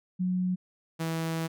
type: tone pair in turn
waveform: sine / sawtooth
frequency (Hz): 182.7 / 163.11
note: F#3 / E3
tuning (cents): -22 / -18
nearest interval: major second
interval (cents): 196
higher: first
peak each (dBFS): -25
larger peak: neither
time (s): 0.19-0.56 / 0.99-1.48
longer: second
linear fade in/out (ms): 20
effects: none